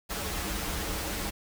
pink noise with comb filter, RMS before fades -33 dBFS, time 0.09-1.31 s, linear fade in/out 20 ms, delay 7.9 ms, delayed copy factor -0.7, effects none

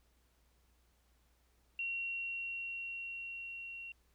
sine tone with level ramp, 2740 Hz, F7, 34 cents flat, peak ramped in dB -35 to -44 dBFS, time 1.79-3.92 s, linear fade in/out 2 ms, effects added 60 Hz sine -70 dBFS peak until 4.14 s + pink hiss -75 dBFS RMS until 4.14 s

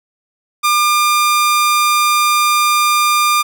sawtooth tone, 1200 Hz, D6, 37 cents sharp, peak -7 dBFS, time 0.63-3.43 s, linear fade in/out 20 ms, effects none

